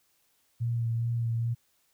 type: tone with vibrato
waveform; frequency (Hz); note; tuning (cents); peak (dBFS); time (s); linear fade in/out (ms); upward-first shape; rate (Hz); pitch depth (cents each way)
sine; 116.54; A#2; 0; -26; 0.6-1.55; 20; sine; 2.4; 22
effects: white hiss -70 dBFS RMS until 1.93 s